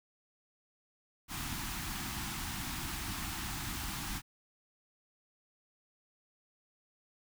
pink band-stop noise, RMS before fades -39 dBFS, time 1.28-4.22 s, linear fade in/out 50 ms, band 330 to 760 Hz, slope 48 dB/octave, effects none

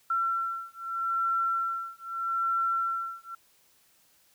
sine beating tone pair, 1353 / 1353.8 Hz, E6 / E6, +45 / +46 cents, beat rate 0.8 Hz, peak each -30 dBFS, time 0.1-3.35 s, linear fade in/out 5 ms, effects white hiss -64 dBFS RMS until 4.34 s

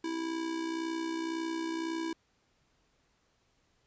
square tone with amplitude modulation, 327.9 Hz, E4, 9 cents flat, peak -31 dBFS, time 0.04-2.13 s, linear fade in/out 5 ms, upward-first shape sine, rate 61.9 Hz, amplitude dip 55%, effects pink hiss -72 dBFS RMS until 3.86 s + resampled to 16000 Hz

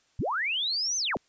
sine linear two-way sweep, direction up then down, 41.2 to 6272 to 82.8 Hz, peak -26 dBFS, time 0.19-1.17 s, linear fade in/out 0 ms, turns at 0.97 s, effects white hiss -67 dBFS RMS until 1.28 s + resampled to 16000 Hz

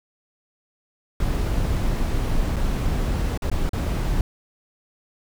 brown noise with dropouts, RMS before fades -22 dBFS, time 1.2-4.21 s, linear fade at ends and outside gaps 2 ms, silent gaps 2.561-2.565 / 3.376-3.421 / 3.5-3.515 / 3.693-3.732 s, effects none

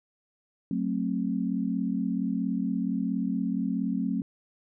sine chord, F# diminished, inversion none, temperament just, 185 / 222 / 266.4 Hz, F#3 / A3 / C4, 0 / +16 / +31 cents, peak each -30 dBFS, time 0.71-4.22 s, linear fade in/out 2 ms, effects none

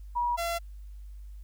sine / sawtooth tone pair in turn, 962 / 680.2 Hz, B5 / F5, -46 / -46 cents, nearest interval tritone, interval 600 cents, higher first, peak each -25 dBFS, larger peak neither, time 0.15-0.37 / 0.37-0.59 s, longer neither, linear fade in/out 20 ms, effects added 50 Hz sine -41 dBFS peak until 1.43 s + white hiss -70 dBFS RMS until 1.43 s

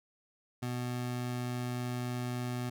25% pulse tone, 123.47 Hz, B2, in tune, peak -30 dBFS, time 0.62-2.7 s, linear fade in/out 10 ms, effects none

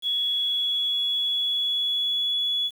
sine tone with pitch glide, 3365 to 3394 Hz, G#7 to G#7, +22 to +37 cents, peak -22 dBFS, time 0.02-2.71 s, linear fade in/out 50 ms, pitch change +15 cents, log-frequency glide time 0.24-2.49 s, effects 8-bit

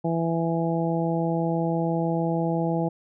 harmonic tone, 166.1 Hz, E3, 13 cents sharp, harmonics 1 / 2 / 3 / 4 / 5, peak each -25 / -28 / -30 / -31 / -32 dBFS, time 0.04-2.89 s, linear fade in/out 10 ms, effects none

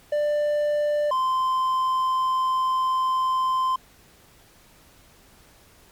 triangle tone pair in turn, 592 / 1037.3 Hz, D5 / C6, +14 / -15 cents, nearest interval minor seventh, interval 971 cents, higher second, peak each -18 dBFS, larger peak neither, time 0.12-1.11 / 1.11-3.76 s, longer second, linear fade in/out 5 ms, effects pink hiss -54 dBFS RMS until 5.91 s + MP3 96 kbps

